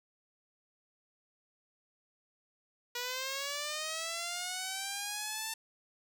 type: linear sweep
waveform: 5% pulse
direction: up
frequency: 481.4 to 894 Hz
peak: -24 dBFS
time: 2.95-5.54 s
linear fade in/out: 5 ms
effects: none